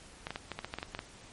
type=clicks; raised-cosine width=0.3 ms; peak=-20 dBFS; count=11; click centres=0.269 / 0.306 / 0.359 / 0.517 / 0.59 / 0.646 / 0.739 / 0.786 / 0.829 / 0.949 / 0.991 s; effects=pink hiss -53 dBFS RMS until 1.32 s + MP3 48 kbps